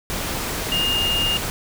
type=tone in noise; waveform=sine; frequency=2829 Hz; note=F7; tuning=22 cents sharp; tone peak=-19 dBFS; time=0.72-1.37 s; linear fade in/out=0 ms; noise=pink; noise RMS=-26 dBFS; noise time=0.1-1.5 s; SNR=+4 dB; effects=none